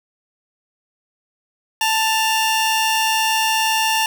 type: tone pair together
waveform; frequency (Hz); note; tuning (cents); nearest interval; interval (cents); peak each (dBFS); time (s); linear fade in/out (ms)
sawtooth; 883 / 2806; A5 / F7; +6 / +8; octave + minor sixth; 2002; -14 / -17; 1.81-4.06; 2
effects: none